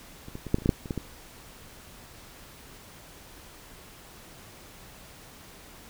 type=clicks; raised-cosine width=3 ms; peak=-29 / -23 / -23 / -8 / -23 / -29 / -11 / -6 / -26 / -16 / -17 dBFS; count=11; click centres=0.284 / 0.354 / 0.467 / 0.544 / 0.585 / 0.621 / 0.659 / 0.692 / 0.858 / 0.908 / 0.977 s; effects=pink hiss -49 dBFS RMS until 5.89 s